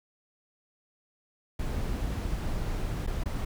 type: noise with dropouts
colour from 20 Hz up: brown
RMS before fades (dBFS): -31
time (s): 1.59-3.45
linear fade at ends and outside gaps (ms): 5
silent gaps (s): 3.066-3.073 / 3.237-3.257
effects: none